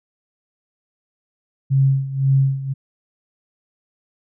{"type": "tone with tremolo", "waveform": "sine", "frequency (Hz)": 135.6, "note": "C#3", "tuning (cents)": -38, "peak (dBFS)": -11, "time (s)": [1.7, 2.74], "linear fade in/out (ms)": 20, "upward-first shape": "sine", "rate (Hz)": 1.9, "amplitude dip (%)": 80, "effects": []}